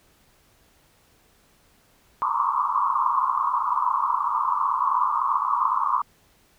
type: band-pass noise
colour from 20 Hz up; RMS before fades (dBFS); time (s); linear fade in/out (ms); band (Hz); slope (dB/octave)
pink; -23; 2.22-6.02; 0; 950 to 1200; 96
effects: pink hiss -60 dBFS RMS until 6.58 s